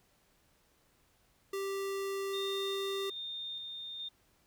square tone, 392 Hz, G4, in tune, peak -35 dBFS, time 1.53-3.1 s, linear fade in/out 5 ms
sine tone with tremolo, 3639 Hz, A#7, 42 cents flat, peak -38 dBFS, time 2.33-4.09 s, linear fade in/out 10 ms, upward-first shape square, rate 1.2 Hz, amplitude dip 25%
effects pink hiss -70 dBFS RMS until 4.46 s

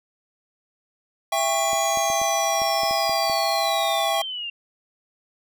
square chord, C# diminished, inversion first, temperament just, 665.2 / 798.3 / 1108.7 Hz, E5 / G5 / C#6, +16 / +31 / 0 cents, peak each -25 / -25 / -29 dBFS, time 1.32-4.22 s, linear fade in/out 5 ms
sine linear sweep, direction down, 7459 to 2751 Hz, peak -28 dBFS, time 1.37-4.5 s, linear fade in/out 5 ms
clicks, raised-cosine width 2 ms, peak -24 dBFS, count 9, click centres 1.732 / 1.973 / 2.101 / 2.216 / 2.618 / 2.834 / 2.91 / 3.095 / 3.298 s
effects none

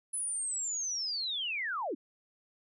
sine linear sweep, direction down, 10180 to 234.3 Hz, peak -32 dBFS, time 0.13-1.95 s, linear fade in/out 10 ms, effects none

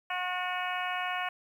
harmonic tone with a mistuned harmonic, 362.9 Hz, F#4, 34 cents flat, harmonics 2 / 3 / 4 / 5 / 6 / 7 / 8, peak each -35 / -37 / -38 / -39 / -40 / -40 / -41 dBFS, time 0.1-1.29 s, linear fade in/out 5 ms, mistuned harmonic 6, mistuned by +49 cents, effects 10-bit

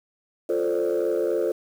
sine chord, D minor seventh, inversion first, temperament equal, 349.2 / 440 / 523.3 / 587.3 Hz, F4 / A4 / C5 / D5, 0 / 0 / 0 / 0 cents, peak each -25 / -24 / -25 / -29 dBFS, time 0.49-1.52 s, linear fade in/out 5 ms, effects tanh soft clip ceiling -16 dBFS + 8-bit

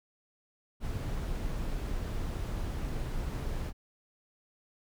brown noise, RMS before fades -34 dBFS, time 0.8-3.73 s, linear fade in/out 50 ms, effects none

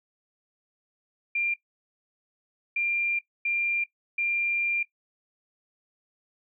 sine tone bursts at uneven times, 2387 Hz, D7, 28 cents sharp, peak -24 dBFS, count 4, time 1.35-1.54 / 2.76-3.19 / 3.45-3.84 / 4.18-4.83 s, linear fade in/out 5 ms, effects noise-tail reverb RT60 0.1 s tail -17 dB re dry

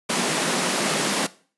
pink high-pass noise, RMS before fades -23 dBFS, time 0.09-1.27 s, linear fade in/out 10 ms, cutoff 160 Hz, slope 48 dB/octave, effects noise-tail reverb RT60 0.4 s tail -18 dB re dry + resampled to 24000 Hz

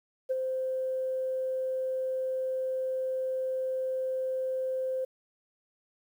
sine tone with ADSR envelope, 520 Hz, C5, 11 cents flat, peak -23 dBFS, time 0.29-5.05 s, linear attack 21 ms, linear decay 25 ms, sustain -5 dB, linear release 8 ms, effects tanh soft clip ceiling -21 dBFS + 10-bit

